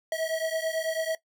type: beating tone pair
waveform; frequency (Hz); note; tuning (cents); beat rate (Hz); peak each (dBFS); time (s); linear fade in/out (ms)
square; 640 / 649.1; D#5 / E5; +49 / -27; 9.1; -31; 0.12-1.15; 2
effects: noise-tail reverb RT60 0.1 s tail -17 dB re dry